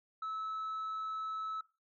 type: tone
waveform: sine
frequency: 1301 Hz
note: E6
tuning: 23 cents flat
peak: -34 dBFS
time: 0.22-1.61 s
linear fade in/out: 5 ms
effects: noise-tail reverb RT60 0.3 s tail -20 dB re dry + tanh soft clip ceiling -35 dBFS